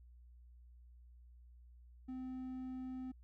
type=tone; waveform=triangle; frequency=257.4 Hz; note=C4; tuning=28 cents flat; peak=-40 dBFS; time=2.08-3.12 s; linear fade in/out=10 ms; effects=added 60 Hz sine -57 dBFS peak until 3.23 s